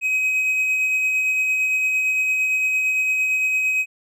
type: tone with tremolo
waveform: triangle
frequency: 2531 Hz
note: D#7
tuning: 29 cents sharp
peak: -15 dBFS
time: 0.01-3.86 s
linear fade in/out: 50 ms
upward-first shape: sine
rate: 8.8 Hz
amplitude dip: 25%
effects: none